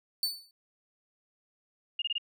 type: tone with exponential decay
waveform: 40% pulse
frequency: 4504 Hz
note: C#8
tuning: 27 cents sharp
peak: -23 dBFS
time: 0.23-0.51 s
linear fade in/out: 1 ms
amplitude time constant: 60 ms
type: tone bursts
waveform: sine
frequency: 2835 Hz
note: F7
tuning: 25 cents sharp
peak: -28 dBFS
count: 4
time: 1.99-2.182 s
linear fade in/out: 5 ms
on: 30 ms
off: 24 ms
effects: none